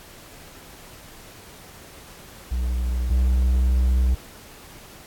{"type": "tone pair in turn", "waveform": "triangle", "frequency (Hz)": [61.4, 62.98], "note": ["B1", "B1"], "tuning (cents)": [-9, 35], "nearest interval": "unison", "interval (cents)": 44, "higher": "second", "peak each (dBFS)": [-19, -14], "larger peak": "second", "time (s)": [[2.51, 3.1], [3.1, 4.15]], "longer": "second", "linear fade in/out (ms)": 10, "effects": ["pink hiss -45 dBFS RMS until 5.06 s", "AAC 64 kbps"]}